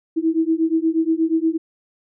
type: beating tone pair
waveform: sine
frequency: 320 / 328.4 Hz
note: D#4 / E4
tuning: +49 / -6 cents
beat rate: 8.4 Hz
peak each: -19 dBFS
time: 0.16-1.58 s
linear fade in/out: 20 ms
effects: none